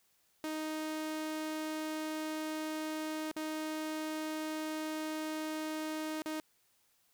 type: tone with dropouts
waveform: sawtooth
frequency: 311.4 Hz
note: D#4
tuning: 2 cents sharp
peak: -32 dBFS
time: 0.44-6.4 s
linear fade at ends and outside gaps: 1 ms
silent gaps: 3.315-3.364 / 6.22-6.259 s
effects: white hiss -72 dBFS RMS until 7.13 s